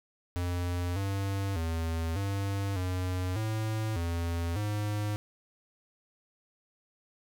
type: tone with pitch steps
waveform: square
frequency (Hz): 88.3 / 98.2 / 82 / 98.9 / 91.5 / 109.4 / 84.7 / 104.7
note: F2 / G2 / E2 / G2 / F#2 / A2 / E2 / G#2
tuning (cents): +20 / +4 / -9 / +16 / -19 / -9 / +48 / +15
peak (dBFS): -30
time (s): 0.36-5.16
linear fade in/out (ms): 0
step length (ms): 600
effects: none